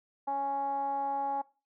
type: tone with low-pass filter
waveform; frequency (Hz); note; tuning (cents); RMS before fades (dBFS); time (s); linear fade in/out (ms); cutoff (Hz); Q
10% pulse; 277.2; C#4; 0; -32; 0.27-1.42; 10; 840; 7.7
effects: noise-tail reverb RT60 0.3 s tail -19 dB re dry